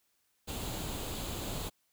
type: noise with comb filter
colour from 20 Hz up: pink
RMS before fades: -38 dBFS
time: 0.47-1.7 s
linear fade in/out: 20 ms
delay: 0.27 ms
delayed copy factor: +0.5
effects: white hiss -75 dBFS RMS until 1.92 s